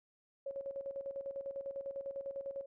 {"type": "tone with tremolo", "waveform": "sine", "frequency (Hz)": 550, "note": "C#5", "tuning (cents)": -14, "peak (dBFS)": -37, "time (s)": [0.46, 2.66], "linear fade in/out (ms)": 5, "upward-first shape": "square", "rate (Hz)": 10, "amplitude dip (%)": 65, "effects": []}